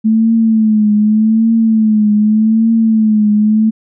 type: tone with vibrato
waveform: sine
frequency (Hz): 218.1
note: A3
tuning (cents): -15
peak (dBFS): -7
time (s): 0.04-3.71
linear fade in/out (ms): 20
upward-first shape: triangle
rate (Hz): 0.84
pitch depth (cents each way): 78
effects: none